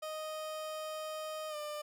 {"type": "tone with pitch glide", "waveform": "30% pulse", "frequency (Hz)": [622.3, 597.6], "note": ["D#5", "D5"], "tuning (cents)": [0, 30], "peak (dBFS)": -36, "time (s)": [0.02, 1.82], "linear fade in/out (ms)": 10, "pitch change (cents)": -70, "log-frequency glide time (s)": [1.49, 1.56], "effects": []}